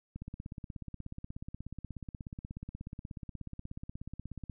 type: click train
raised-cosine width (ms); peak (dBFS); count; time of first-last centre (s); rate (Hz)
5; -29; 73; 0.16-4.497; 16.6
effects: none